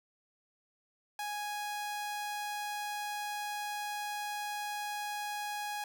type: tone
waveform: sawtooth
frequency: 830 Hz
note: G#5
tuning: 1 cent flat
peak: -32 dBFS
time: 1.19-5.84 s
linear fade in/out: 2 ms
effects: none